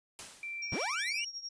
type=noise with exponential decay; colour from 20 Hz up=white; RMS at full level=-42 dBFS; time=0.19-0.79 s; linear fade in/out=0 ms; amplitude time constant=130 ms
type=tone with pitch glide; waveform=sine; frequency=2349 to 2326 Hz; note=D7 to D7; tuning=0 to -17 cents; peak=-37 dBFS; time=0.43-1.24 s; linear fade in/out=2 ms; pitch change=-17 cents; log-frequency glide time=0.57-0.85 s
type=tone with tremolo; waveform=sine; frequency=5588 Hz; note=F8; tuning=in tune; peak=-36 dBFS; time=0.62-1.49 s; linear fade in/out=5 ms; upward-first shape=triangle; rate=11 Hz; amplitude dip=85%
type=linear sweep; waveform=30% pulse; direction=up; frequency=59.6 to 2971 Hz; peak=-31 dBFS; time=0.72-1.25 s; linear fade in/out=5 ms
effects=resampled to 22050 Hz